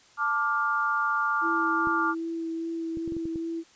sine chord, D minor, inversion second, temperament just, 881 / 1174.7 / 1409.6 Hz, A5 / D6 / F6, +2 / 0 / +16 cents, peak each -32 / -26 / -27 dBFS, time 0.17-2.15 s, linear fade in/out 50 ms
sine tone with vibrato, 329.6 Hz, E4, in tune, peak -29 dBFS, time 1.41-3.64 s, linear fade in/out 50 ms, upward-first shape sine, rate 2.5 Hz, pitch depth 12 cents each way
clicks, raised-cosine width 3 ms, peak -26 dBFS, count 7, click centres 1.872 / 2.972 / 3.077 / 3.122 / 3.167 / 3.255 / 3.358 s
effects white hiss -57 dBFS RMS until 3.75 s + resampled to 16000 Hz

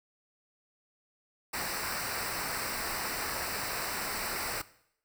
pink noise with comb filter, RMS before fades -35 dBFS, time 1.53-4.62 s, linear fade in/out 10 ms, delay 0.3 ms, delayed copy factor -0.75, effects noise-tail reverb RT60 0.7 s tail -18 dB re dry

